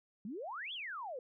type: exponential two-way sweep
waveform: sine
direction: up then down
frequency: 187.1 to 3509 to 474.3 Hz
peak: -40 dBFS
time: 0.25-1.19 s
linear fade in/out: 2 ms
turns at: 0.73 s
effects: none